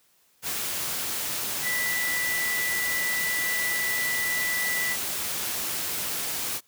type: tone in noise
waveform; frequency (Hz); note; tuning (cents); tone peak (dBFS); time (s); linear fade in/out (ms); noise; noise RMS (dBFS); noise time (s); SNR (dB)
sine; 1975.5; B6; 0; -26; 1.62-4.97; 50; white; -30; 0.42-6.61; +1
effects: white hiss -64 dBFS RMS until 6.67 s + high-pass 60 Hz 12 dB/octave